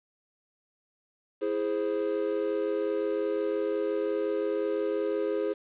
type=chord; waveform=triangle; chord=E augmented; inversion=none; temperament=equal; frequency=329.6 / 415.3 / 523.3 Hz; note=E4 / G#4 / B#4; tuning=0 / 0 / 0 cents; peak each=-31 / -27 / -30 dBFS; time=1.41-5.54 s; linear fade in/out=20 ms; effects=resampled to 8000 Hz + 9-bit